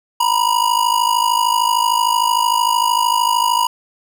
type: ring-modulated tone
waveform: square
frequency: 966 Hz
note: B5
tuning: 39 cents flat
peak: -11 dBFS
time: 0.2-3.67 s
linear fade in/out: 5 ms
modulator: 26.6 Hz
effects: none